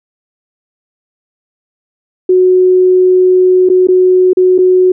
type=tone with dropouts; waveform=sine; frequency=368 Hz; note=F#4; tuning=9 cents flat; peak=-4 dBFS; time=2.29-4.92 s; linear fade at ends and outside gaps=5 ms; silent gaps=3.69-3.698 / 3.872-3.885 / 4.333-4.37 / 4.581-4.586 s; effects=none